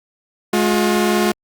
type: tone pair together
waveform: sawtooth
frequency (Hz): 211.4 / 357.6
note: G#3 / F4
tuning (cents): +31 / +41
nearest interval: major sixth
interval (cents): 910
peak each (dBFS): -13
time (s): 0.53-1.32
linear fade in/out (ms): 5
effects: Opus 48 kbps